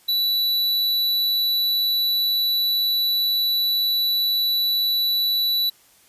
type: tone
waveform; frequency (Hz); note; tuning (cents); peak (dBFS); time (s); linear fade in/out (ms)
square; 3951; B7; 0; -19; 0.08-5.7; 10
effects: white hiss -55 dBFS RMS until 6.08 s + resampled to 32000 Hz